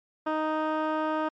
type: tone with low-pass filter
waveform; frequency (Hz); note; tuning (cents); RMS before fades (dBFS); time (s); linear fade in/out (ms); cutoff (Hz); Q
15% pulse; 311.1; D#4; 0; -28; 0.26-1.29; 10; 1600; 1.2
effects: MP3 64 kbps